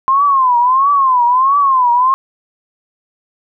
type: tone with vibrato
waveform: sine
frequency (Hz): 1046.5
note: C6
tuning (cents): 0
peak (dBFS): -8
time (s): 0.08-2.14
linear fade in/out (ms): 0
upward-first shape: triangle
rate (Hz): 1.5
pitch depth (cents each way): 180
effects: none